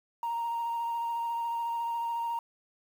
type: tone with vibrato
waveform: sine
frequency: 932.3 Hz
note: A#5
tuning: in tune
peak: -28 dBFS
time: 0.23-2.39 s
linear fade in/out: 2 ms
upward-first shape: sine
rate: 14 Hz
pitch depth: 13 cents each way
effects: tanh soft clip ceiling -26 dBFS + 9-bit